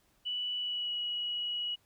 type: tone with pitch glide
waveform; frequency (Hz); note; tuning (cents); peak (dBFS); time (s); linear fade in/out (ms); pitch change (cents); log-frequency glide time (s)
sine; 2960 to 2916; F#7 to F#7; 0 to -26; -32; 0.25-1.76; 20; -26; 0.57-0.99
effects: pink hiss -70 dBFS RMS until 1.85 s